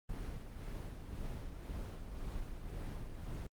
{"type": "noise with tremolo", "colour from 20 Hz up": "brown", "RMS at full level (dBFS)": -41, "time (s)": [0.09, 3.47], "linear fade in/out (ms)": 5, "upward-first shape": "sine", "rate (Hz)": 1.9, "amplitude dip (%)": 45, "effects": ["Opus 24 kbps"]}